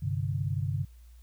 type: chord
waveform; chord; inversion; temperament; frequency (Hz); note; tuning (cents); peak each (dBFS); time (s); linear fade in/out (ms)
sine; G suspended fourth; none; equal with one note detuned; 98 / 130.81 / 148.62; G2 / C3 / D3; 0 / 0 / +21; -31 / -32 / -33; 0.02-0.85; 10
effects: added 59 Hz sine -49 dBFS peak until 1.22 s + white hiss -67 dBFS RMS until 1.22 s